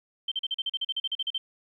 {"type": "tone bursts", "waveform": "sine", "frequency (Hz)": 3122, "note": "G7", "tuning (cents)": -8, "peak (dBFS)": -26, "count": 15, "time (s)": [0.28, 1.38], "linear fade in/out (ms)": 5, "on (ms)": 36, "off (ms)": 40, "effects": ["11-bit"]}